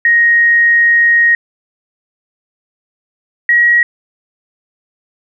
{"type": "tone pair in turn", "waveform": "sine", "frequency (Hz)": [1874, 1903.5], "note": ["A#6", "A#6"], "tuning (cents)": [9, 36], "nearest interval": "unison", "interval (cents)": 27, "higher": "second", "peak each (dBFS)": -6, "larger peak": "neither", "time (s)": [[0.05, 1.35], [3.49, 3.83]], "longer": "first", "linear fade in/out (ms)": 2, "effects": []}